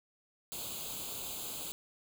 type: noise with comb filter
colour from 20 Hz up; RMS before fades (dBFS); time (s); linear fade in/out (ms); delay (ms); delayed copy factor
white; -41; 0.52-1.72; 0; 0.27; +0.85
effects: none